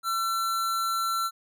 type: tone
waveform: square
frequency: 1350 Hz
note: E6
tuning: 41 cents sharp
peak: -26 dBFS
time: 0.03-1.31 s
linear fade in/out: 50 ms
effects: none